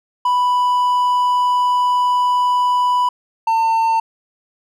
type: tone pair in turn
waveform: triangle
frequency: 989 / 902 Hz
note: B5 / A5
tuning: +2 / +43 cents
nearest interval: major second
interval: 159 cents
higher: first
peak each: -11 dBFS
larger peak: neither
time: 0.25-3.09 / 3.47-4 s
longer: first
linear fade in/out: 5 ms
effects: none